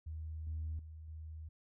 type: tone with level steps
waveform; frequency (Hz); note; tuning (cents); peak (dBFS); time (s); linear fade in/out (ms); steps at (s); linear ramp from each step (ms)
sine; 78.8; D#2; +23; -40 / -36 / -47 / -44; 0.06-1.49; 10; 0.47 / 0.79 / 1.08; 2
effects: tanh soft clip ceiling -33 dBFS